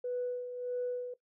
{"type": "tone with tremolo", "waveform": "sine", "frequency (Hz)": 493.9, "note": "B4", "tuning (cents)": 0, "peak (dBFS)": -30, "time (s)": [0.04, 1.14], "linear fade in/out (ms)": 5, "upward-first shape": "sine", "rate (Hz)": 1.6, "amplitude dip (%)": 60, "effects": ["noise-tail reverb RT60 0.1 s tail -17 dB re dry", "tanh soft clip ceiling -27 dBFS"]}